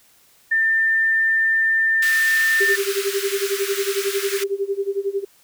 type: tone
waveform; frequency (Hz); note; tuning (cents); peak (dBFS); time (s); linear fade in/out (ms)
sine; 1794; A6; +33; -15; 0.51-2.76; 10
type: high-pass noise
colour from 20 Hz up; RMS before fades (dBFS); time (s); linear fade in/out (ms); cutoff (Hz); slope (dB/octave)
pink; -28; 2.02-4.44; 5; 1300; 48
type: tone with tremolo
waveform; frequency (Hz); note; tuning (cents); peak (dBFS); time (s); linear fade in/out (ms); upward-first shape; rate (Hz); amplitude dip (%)
sine; 396; G4; +18; -17; 2.6-5.25; 10; sine; 11; 90
effects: white hiss -55 dBFS RMS until 5.43 s